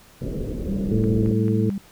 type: low-pass noise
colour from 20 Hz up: pink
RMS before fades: -28 dBFS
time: 0.21-1.33 s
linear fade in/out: 10 ms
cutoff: 530 Hz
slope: 48 dB/octave
type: tone with pitch glide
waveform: sine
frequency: 196 to 197.71 Hz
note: G3 to G3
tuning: 0 to +15 cents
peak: -24 dBFS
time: 0.68-1.78 s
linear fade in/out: 2 ms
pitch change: +15 cents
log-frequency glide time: 1.19-1.57 s
type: harmonic tone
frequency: 110 Hz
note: A2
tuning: in tune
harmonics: 1 / 2 / 3 / 4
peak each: -21 / -24 / -26 / -27 dBFS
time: 0.91-1.7 s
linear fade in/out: 5 ms
type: click train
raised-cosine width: 0.5 ms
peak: -27 dBFS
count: 4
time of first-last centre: 1.04-1.702 s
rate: 4.53 Hz
effects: pink hiss -51 dBFS RMS until 1.91 s